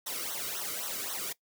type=noise with flanger; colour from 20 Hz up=white; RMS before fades=-36 dBFS; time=0.06-1.33 s; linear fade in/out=10 ms; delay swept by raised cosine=0.41 to 1.2 ms; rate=3.8 Hz; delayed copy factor=-0.95; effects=noise-tail reverb RT60 0.1 s tail -20 dB re dry